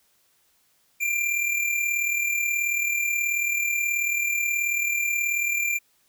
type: tone with amplitude modulation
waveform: square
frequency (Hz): 2376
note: D7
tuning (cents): +20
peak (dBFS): -21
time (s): 1-5.79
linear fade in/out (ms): 20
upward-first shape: sine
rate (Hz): 38.5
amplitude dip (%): 50
effects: white hiss -65 dBFS RMS until 6.08 s